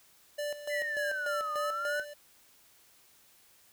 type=tone with tremolo; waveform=square; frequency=587.3 Hz; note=D5; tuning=in tune; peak=-33 dBFS; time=0.38-2.14 s; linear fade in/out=10 ms; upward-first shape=square; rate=3.4 Hz; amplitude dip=70%
type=exponential two-way sweep; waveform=sine; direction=down then up; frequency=2045 to 1212 to 1539 Hz; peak=-32 dBFS; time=0.69-2.05 s; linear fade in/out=50 ms; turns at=1.54 s
effects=white hiss -62 dBFS RMS until 3.72 s